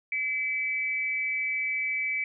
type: tone pair together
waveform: sine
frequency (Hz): 2046 / 2300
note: C7 / D7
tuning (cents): -39 / -37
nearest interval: major second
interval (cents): 202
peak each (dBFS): -34 / -27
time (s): 0.12-2.24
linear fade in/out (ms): 2
effects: none